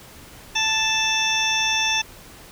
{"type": "harmonic tone with a mistuned harmonic", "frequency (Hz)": 880, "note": "A5", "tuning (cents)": 0, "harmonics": [1, 2, 3, 4, 6, 7], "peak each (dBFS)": [-27, -29, -23, -24, -29, -28], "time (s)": [0.55, 2.02], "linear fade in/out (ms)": 10, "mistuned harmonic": 6, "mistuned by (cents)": 70, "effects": ["pink hiss -44 dBFS RMS until 2.51 s"]}